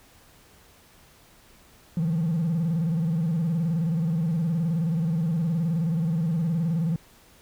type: tone with vibrato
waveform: triangle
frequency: 164.4 Hz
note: E3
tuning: 4 cents flat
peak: -19 dBFS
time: 1.97-6.96 s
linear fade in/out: 2 ms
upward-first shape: square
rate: 19 Hz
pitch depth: 100 cents each way
effects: tanh soft clip ceiling -17 dBFS + pink hiss -55 dBFS RMS until 7.41 s